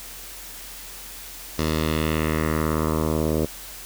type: tone with low-pass filter sweep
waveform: 10% pulse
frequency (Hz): 78.3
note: D#2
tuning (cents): +11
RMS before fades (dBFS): -23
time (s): 1.58-3.46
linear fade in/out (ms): 10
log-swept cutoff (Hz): 5600 to 560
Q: 1.7
effects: added 43 Hz sine -46 dBFS peak until 3.85 s + white hiss -39 dBFS RMS until 3.85 s